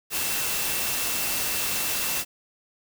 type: tone in noise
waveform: sine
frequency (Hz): 2681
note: E7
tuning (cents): +29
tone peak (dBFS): -36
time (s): 0.1-2.25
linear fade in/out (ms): 50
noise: white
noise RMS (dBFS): -27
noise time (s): 0.1-2.25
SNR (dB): -12
effects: none